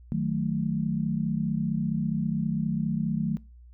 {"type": "chord", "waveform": "sine", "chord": "D# diminished", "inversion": "none", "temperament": "equal", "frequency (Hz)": [155.56, 185, 220], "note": ["D#3", "F#3", "A3"], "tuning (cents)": [0, 0, 0], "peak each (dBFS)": -29, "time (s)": [0.12, 3.37], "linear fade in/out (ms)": 0, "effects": ["noise-tail reverb RT60 0.3 s tail -23 dB re dry", "added 60 Hz sine -47 dBFS peak until 3.73 s"]}